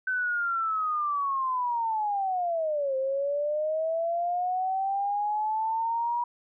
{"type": "linear two-way sweep", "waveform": "sine", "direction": "down then up", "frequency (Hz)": [1528, 524, 964], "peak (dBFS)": -25, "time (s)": [0.07, 6.24], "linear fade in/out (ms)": 5, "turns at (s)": 2.96, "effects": []}